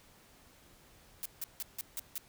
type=noise bursts; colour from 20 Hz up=blue; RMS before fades=-38 dBFS; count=6; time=1.23-2.18 s; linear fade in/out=0 ms; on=25 ms; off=160 ms; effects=pink hiss -61 dBFS RMS until 2.28 s